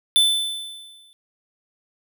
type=tone with exponential decay; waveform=square; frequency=3520 Hz; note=A7; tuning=in tune; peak=-12 dBFS; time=0.16-1.13 s; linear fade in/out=0 ms; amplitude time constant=210 ms; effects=none